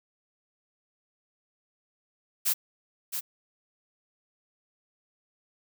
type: noise with echo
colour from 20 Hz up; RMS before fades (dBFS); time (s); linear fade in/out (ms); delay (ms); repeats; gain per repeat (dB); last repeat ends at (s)
blue; -25; 2.45-2.54; 20; 670; 1; -7; 3.21
effects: none